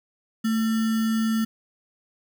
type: tone with sample-and-hold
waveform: sine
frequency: 222.5 Hz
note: A3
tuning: 20 cents sharp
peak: -20 dBFS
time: 0.44-1.45 s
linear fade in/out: 10 ms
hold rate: 1575 Hz
effects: none